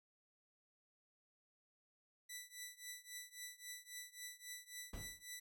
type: tone with tremolo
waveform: 10% pulse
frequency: 1975.5 Hz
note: B6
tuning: in tune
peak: -37 dBFS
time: 2.29-5.4 s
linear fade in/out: 10 ms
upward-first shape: triangle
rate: 3.7 Hz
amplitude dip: 95%
type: noise with exponential decay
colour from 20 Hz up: brown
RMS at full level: -42 dBFS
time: 4.93-5.24 s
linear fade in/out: 5 ms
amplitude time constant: 67 ms
effects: none